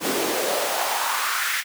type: noise with high-pass filter sweep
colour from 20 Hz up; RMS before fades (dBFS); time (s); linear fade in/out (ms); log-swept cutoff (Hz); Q
pink; -24; 0-1.64; 50; 280 to 1900; 2.8
effects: none